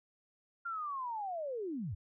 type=linear sweep; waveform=sine; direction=down; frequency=1404 to 75.3 Hz; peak=-36 dBFS; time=0.65-1.95 s; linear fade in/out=10 ms; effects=none